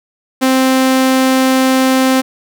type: tone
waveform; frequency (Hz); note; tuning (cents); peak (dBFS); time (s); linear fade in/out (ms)
sawtooth; 261.6; C4; 0; -5; 0.41-2.22; 20
effects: none